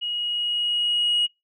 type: tone with level ramp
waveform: sine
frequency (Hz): 2894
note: F#7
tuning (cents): -39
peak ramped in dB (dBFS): -25 to -16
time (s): 0.01-1.27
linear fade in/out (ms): 20
effects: noise-tail reverb RT60 0.2 s tail -23 dB re dry + tanh soft clip ceiling -16 dBFS